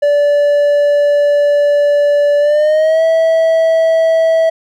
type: tone with pitch glide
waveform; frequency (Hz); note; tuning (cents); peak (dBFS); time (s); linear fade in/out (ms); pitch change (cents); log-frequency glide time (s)
triangle; 580 to 651; D5 to E5; -22 to -22; -6; 0.02-4.5; 10; +200; 2.39-3.03
effects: none